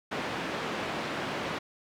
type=band-pass noise; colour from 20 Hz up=pink; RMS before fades=-34 dBFS; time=0.11-1.59 s; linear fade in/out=10 ms; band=220 to 2900 Hz; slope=12 dB/octave; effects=none